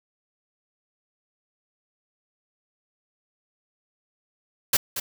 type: noise with echo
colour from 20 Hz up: white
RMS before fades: -19 dBFS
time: 4.73-4.77 s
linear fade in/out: 5 ms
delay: 230 ms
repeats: 1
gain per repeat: -10 dB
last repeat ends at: 5 s
effects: none